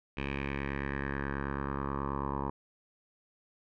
10% pulse tone with low-pass filter sweep, 69.3 Hz, C#2, in tune, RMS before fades -35 dBFS, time 0.17-2.5 s, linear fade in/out 5 ms, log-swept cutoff 2600 to 940 Hz, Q 4, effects none

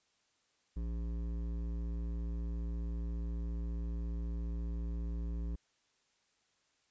sine tone with hard clipping, 57.3 Hz, A#1, 29 cents flat, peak -37 dBFS, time 0.76-5.56 s, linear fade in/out 10 ms, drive 12 dB, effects white hiss -75 dBFS RMS until 6.9 s + resampled to 16000 Hz

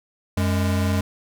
square tone pair together, 91.8 / 206.1 Hz, F#2 / G#3, -13 / -13 cents, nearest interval octave + major second, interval 1400 cents, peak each -21 / -25 dBFS, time 0.37-1.01 s, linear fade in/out 5 ms, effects none

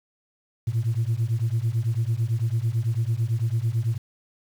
sine beating tone pair, 110 / 119 Hz, A2 / A#2, 0 / +36 cents, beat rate 9 Hz, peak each -23 dBFS, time 0.67-3.98 s, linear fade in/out 10 ms, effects tanh soft clip ceiling -17 dBFS + 8-bit

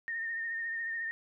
sine tone with vibrato, 1831 Hz, A#6, 32 cents flat, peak -33 dBFS, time 0.08-1.11 s, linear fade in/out 0 ms, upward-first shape sine, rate 14 Hz, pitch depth 35 cents each way, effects none

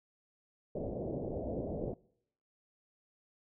white low-pass noise, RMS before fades -38 dBFS, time 0.75-1.94 s, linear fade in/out 5 ms, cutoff 630 Hz, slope 48 dB/octave, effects noise-tail reverb RT60 0.7 s tail -23 dB re dry

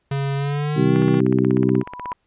square tone with pitch glide, 138.59 to 158.28 Hz, C#3 to D#3, 0 to +30 cents, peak -21 dBFS, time 0.11-1.2 s, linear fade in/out 5 ms, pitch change +230 cents, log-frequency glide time 0.36-0.97 s
harmonic tone, 64 Hz, C2, 38 cents flat, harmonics 2 / 3 / 4 / 5 / 6, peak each -21 / -21 / -21 / -21 / -21 dBFS, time 0.75-1.84 s, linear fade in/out 50 ms
click train, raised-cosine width 0.5 ms, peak -16 dBFS, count 20, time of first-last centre 0.96-2.119 s, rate 16.4 Hz
sine tone with exponential growth, 987.8 Hz, B5, in tune, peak -24 dBFS, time 1.44-2.13 s, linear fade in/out 2 ms, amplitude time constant 150 ms
effects pink hiss -69 dBFS RMS until 2.26 s + resampled to 8000 Hz

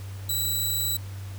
10% pulse tone, 3941 Hz, B7, 4 cents flat, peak -17 dBFS, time 0.29-0.97 s, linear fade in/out 5 ms, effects added 97 Hz sine -34 dBFS peak until 1.38 s + pink hiss -48 dBFS RMS until 1.38 s

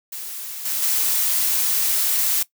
blue noise with level steps, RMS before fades -32 / -24 / -20 dBFS, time 0.12-2.43 s, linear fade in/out 5 ms, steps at 0.65 / 0.82 s, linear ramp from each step 5 ms, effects noise-tail reverb RT60 0.1 s tail -18 dB re dry

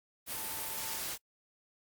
sine tone in noise, 888 Hz, A5, 16 cents sharp, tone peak -48 dBFS, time 0.32-1.03 s, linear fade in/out 50 ms, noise white, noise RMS -38 dBFS, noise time 0.26-1.18 s, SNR -13 dB, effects noise-tail reverb RT60 0.1 s tail -24 dB re dry + Opus 32 kbps

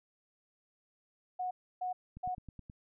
sine tone bursts, 732 Hz, F#5, 19 cents flat, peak -33 dBFS, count 3, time 1.39-2.35 s, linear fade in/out 10 ms, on 120 ms, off 300 ms
click train, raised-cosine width 5 ms, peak -35 dBFS, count 6, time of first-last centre 2.17-2.699 s, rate 9.46 Hz
effects none

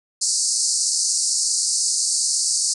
white band-pass noise, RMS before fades -21 dBFS, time 0.21-2.74 s, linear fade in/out 10 ms, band 4400 to 9400 Hz, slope 96 dB/octave, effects none

